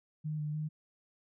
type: tone with pitch steps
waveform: sine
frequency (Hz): 153.4 / 150.1 / 153.5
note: D#3 / D3 / D#3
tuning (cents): -24 / +38 / -23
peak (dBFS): -33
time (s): 0.24-0.69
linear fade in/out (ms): 20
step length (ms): 150
effects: none